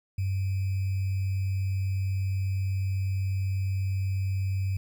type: tone with sample-and-hold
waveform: sine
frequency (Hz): 95.9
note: G2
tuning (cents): -37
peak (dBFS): -25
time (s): 0.18-4.77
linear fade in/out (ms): 5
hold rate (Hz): 2450
effects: none